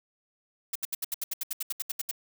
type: noise bursts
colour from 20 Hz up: blue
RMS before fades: -31 dBFS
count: 15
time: 0.73-2.113 s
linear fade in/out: 5 ms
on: 25 ms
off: 72 ms
effects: none